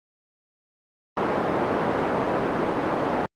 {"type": "band-pass noise", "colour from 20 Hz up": "pink", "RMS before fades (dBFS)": -24, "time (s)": [1.17, 3.26], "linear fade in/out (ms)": 2, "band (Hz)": [250, 1100], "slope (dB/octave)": 12, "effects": ["Opus 32 kbps"]}